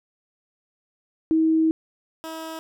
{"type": "tone pair in turn", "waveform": ["sine", "15% pulse"], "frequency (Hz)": [320, 321.9], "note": ["D#4", "E4"], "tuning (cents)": [49, -41], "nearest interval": "unison", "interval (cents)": 10, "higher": "second", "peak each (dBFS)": [-16, -26], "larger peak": "first", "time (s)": [[1.31, 1.71], [2.24, 2.59]], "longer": "first", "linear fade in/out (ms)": 0, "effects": []}